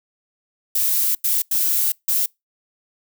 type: noise bursts at uneven times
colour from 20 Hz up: violet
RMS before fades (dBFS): -19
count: 4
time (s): 0.75-1.15 / 1.24-1.42 / 1.51-1.92 / 2.08-2.26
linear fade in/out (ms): 5
effects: noise-tail reverb RT60 0.2 s tail -26 dB re dry